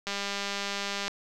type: click train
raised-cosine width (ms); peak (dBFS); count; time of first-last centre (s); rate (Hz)
0.2; -15; 203; 0.07-1.08; 200
effects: none